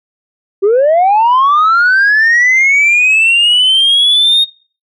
sine linear sweep, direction up, 376.4 to 3729 Hz, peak -4 dBFS, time 0.62-4.45 s, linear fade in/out 20 ms, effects noise-tail reverb RT60 0.4 s tail -24 dB re dry + tanh soft clip ceiling -4 dBFS

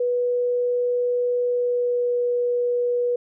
sine tone with pitch glide, 489.6 to 486.2 Hz, B4 to B4, -15 to -27 cents, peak -19 dBFS, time 0-3.16 s, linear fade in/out 5 ms, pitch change -12 cents, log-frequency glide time 1.43-2.18 s, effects none

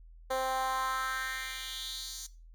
10% pulse tone with high-pass filter sweep, 261.6 Hz, C4, in tune, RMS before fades -35 dBFS, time 0.3-2.27 s, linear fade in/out 10 ms, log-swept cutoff 540 to 5800 Hz, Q 2.8, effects noise-tail reverb RT60 0.3 s tail -17 dB re dry + added 41 Hz sine -50 dBFS peak until 2.54 s

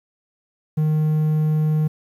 triangle tone, 154.3 Hz, D#3, 14 cents flat, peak -14 dBFS, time 0.77-1.88 s, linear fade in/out 10 ms, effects 9-bit

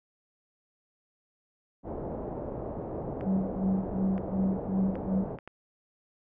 white low-pass noise, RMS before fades -36 dBFS, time 1.83-5.39 s, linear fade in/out 50 ms, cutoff 650 Hz, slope 24 dB/octave
clicks, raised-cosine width 0.5 ms, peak -28 dBFS, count 5, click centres 3.21 / 4.18 / 4.955 / 5.387 / 5.476 s
sine tone with tremolo, 191.1 Hz, G3, 44 cents flat, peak -23 dBFS, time 3.24-5.25 s, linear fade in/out 50 ms, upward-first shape sine, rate 2.7 Hz, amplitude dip 90%
effects none

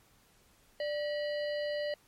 harmonic tone with a mistuned harmonic, 590 Hz, D5, 8 cents sharp, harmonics 1 / 3 / 5 / 7 / 8, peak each -32 / -42 / -46 / -49 / -50 dBFS, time 0.8-1.94 s, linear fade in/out 2 ms, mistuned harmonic 3, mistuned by +150 cents, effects pink hiss -65 dBFS RMS until 2.07 s + MP3 64 kbps

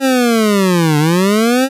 25% pulse linear two-way sweep, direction down then up, 272.6 to 146 to 272.6 Hz, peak -6 dBFS, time 0-1.69 s, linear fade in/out 50 ms, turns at 0.98 s, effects resampled to 32000 Hz

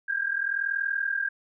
sine tone pair together, 1585 / 1625.8 Hz, G6 / G#6, +19 / -37 cents, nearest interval unison, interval 44 cents, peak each -28 dBFS, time 0.08-1.29 s, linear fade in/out 10 ms, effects none

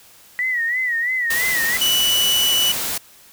sine tone with vibrato, 1939 Hz, B6, 32 cents flat, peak -18 dBFS, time 0.39-1.77 s, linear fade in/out 0 ms, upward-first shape sine, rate 3 Hz, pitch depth 98 cents each way
white noise, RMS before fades -24 dBFS, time 1.3-2.98 s, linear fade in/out 5 ms
40% pulse tone, 2962 Hz, F#7, 1 cent sharp, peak -15 dBFS, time 1.81-2.72 s, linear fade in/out 5 ms
effects white hiss -48 dBFS RMS until 3.32 s

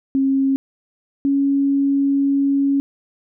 sine tone pair in turn, 270.2 / 277.8 Hz, C#4 / C#4, -44 / +4 cents, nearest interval unison, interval 48 cents, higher second, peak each -14 dBFS, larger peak neither, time 0.15-0.56 / 1.25-2.8 s, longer second, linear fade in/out 0 ms, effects none

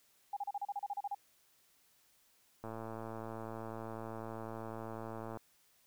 sine tone bursts, 810 Hz, G#5, 43 cents flat, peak -35 dBFS, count 12, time 0.33-1.148 s, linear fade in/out 5 ms, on 37 ms, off 34 ms
click train, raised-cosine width 1 ms, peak -30 dBFS, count 307, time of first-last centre 2.64-5.372 s, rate 112 Hz
effects white hiss -70 dBFS RMS until 5.86 s

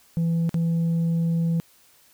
sine tone with dropouts, 166.6 Hz, E3, 19 cents sharp, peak -17 dBFS, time 0.17-1.6 s, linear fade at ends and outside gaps 0 ms, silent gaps 0.493-0.543 s, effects tanh soft clip ceiling -19 dBFS + white hiss -57 dBFS RMS until 2.13 s

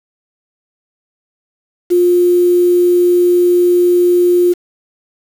sine tone with quantisation, 354 Hz, F4, 23 cents sharp, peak -7 dBFS, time 1.9-4.54 s, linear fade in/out 20 ms, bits 5, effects none

